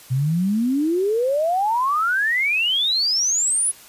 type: exponential sweep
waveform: sine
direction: up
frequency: 123.47 to 10548 Hz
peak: -17 dBFS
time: 0.1-3.72 s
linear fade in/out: 20 ms
effects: white hiss -45 dBFS RMS until 3.88 s + resampled to 32000 Hz